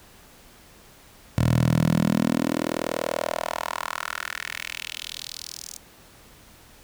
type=tone with high-pass filter sweep; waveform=10% pulse; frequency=40.39 Hz; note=E1; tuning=35 cents flat; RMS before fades=-26 dBFS; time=1.38-5.77 s; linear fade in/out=0 ms; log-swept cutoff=100 to 6500 Hz; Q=2.5; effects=pink hiss -51 dBFS RMS until 6.83 s